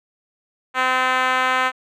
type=tone with band-pass filter; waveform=5% pulse; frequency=257.1 Hz; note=C4; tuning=30 cents flat; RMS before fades=-19 dBFS; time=0.74-1.72 s; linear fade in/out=50 ms; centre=1200 Hz; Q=1.1; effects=none